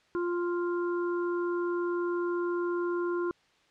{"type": "harmonic tone", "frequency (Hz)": 349.2, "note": "F4", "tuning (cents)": 0, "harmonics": [1, 3, 4], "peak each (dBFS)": [-28, -38, -40], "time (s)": [0.15, 3.31], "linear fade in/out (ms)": 0, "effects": ["white hiss -65 dBFS RMS until 3.7 s", "low-pass 4000 Hz 12 dB/octave"]}